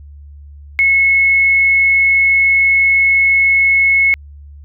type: tone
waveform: sine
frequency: 2187 Hz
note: C#7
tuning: 24 cents flat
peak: -8 dBFS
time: 0.79-4.14 s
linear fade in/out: 0 ms
effects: added 72 Hz sine -33 dBFS peak until 4.64 s